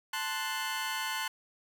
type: chord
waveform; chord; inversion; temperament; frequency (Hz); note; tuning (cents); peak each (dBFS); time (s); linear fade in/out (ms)
20% pulse; F# diminished; first; equal; 880 / 1046.5 / 1480; A5 / C6 / F#6; 0 / 0 / 0; -32; 0.13-1.28; 5
effects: none